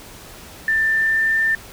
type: tone with pitch glide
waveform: sine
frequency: 1779 to 1790.3 Hz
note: A6 to A6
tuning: +19 to +30 cents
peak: -15 dBFS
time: 0.68-1.55 s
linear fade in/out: 2 ms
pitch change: +11 cents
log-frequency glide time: 0.85-1.38 s
effects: pink hiss -40 dBFS RMS until 1.72 s